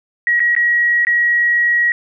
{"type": "tone with dropouts", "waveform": "sine", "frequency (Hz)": 1906, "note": "A#6", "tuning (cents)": 38, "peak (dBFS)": -11, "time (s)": [0.27, 1.92], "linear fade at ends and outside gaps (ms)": 1, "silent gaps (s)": [[0.395, 0.402], [0.551, 0.564], [1.05, 1.069]], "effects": []}